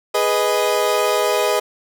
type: chord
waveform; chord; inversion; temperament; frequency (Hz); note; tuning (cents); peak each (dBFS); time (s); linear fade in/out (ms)
30% pulse; G# minor; none; equal; 415.3 / 493.9 / 622.3; G#4 / B4 / D#5; 0 / 0 / 0; -18 / -18 / -17; 0.14-1.6; 10
effects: none